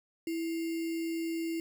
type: tone with sample-and-hold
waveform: sine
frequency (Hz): 329.6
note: E4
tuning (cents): 0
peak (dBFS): -31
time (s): 0.27-1.6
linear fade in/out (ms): 2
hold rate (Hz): 2450
effects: none